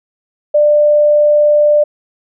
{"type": "tone", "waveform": "sine", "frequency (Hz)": 594, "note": "D5", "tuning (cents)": 20, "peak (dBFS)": -6, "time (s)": [0.54, 1.84], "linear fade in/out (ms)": 10, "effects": []}